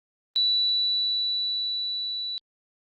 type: tone with level ramp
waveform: sine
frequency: 3951 Hz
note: B7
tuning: in tune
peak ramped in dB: -19 to -29 dBFS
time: 0.36-2.38 s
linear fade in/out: 0 ms
effects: Opus 32 kbps